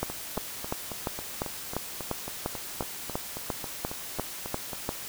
two click trains, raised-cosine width 1 ms, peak -21 / -14 dBFS, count 18 / 15, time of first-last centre 0.1-4.732 / 0.03-4.891 s, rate 3.67 / 2.88 Hz, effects white hiss -39 dBFS RMS until 5.08 s

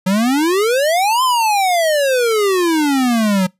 square exponential two-way sweep, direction up then down, 180.8 to 1051 to 180.8 Hz, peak -13 dBFS, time 0.06-3.47 s, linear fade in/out 10 ms, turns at 1.23 s, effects noise-tail reverb RT60 0.2 s tail -25 dB re dry + resampled to 32000 Hz

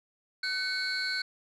sine tone cluster, 1513 / 2211 / 4124 / 4430 Hz, F#6 / C#7 / C8 / C#8, +38 / -5 / -26 / -2 cents, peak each -31 / -36 / -35 / -33 dBFS, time 0.43-1.22 s, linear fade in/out 5 ms, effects tanh soft clip ceiling -24 dBFS

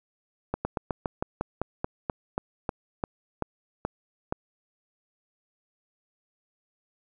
slowing click train, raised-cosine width 1 ms, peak -13 dBFS, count 16, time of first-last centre 0.54-4.325 s, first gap 110 ms, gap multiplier 1.11, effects none

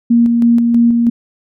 sine tone with tremolo, 235 Hz, A#3, 14 cents sharp, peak -6 dBFS, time 0.1-1.1 s, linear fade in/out 10 ms, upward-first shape square, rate 3.1 Hz, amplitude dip 30%, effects none

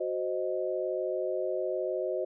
sine chord, C diminished, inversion second, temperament equal, 370 / 523.3 / 622.3 Hz, Gb4 / C5 / Eb5, 0 / 0 / 0 cents, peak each -33 dBFS, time 0-2.25 s, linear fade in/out 10 ms, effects none

